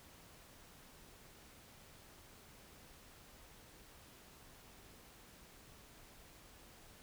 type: silence
effects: pink hiss -60 dBFS RMS until 7.02 s